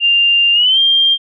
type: tone with pitch glide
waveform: sine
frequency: 2794 to 3191 Hz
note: F7 to G7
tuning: 0 to +30 cents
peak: -8 dBFS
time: 0-1.18 s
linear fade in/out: 50 ms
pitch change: +230 cents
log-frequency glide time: 0.53-0.79 s
effects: none